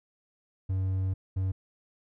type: tone bursts at uneven times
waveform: triangle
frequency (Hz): 94.6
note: F#2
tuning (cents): +39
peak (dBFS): -24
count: 2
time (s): 0.69-1.14 / 1.36-1.52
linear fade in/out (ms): 10
effects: none